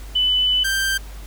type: tone pair in turn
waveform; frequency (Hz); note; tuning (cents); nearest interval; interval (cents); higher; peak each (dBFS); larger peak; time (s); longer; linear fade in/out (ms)
sine / sawtooth; 2998 / 1572.6; F#7 / G6; +22 / +5; major seventh; 1117; first; -15; neither; 0.15-0.64 / 0.64-0.98; first; 10
effects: added 50 Hz sine -33 dBFS peak until 1.26 s + pink hiss -44 dBFS RMS until 1.26 s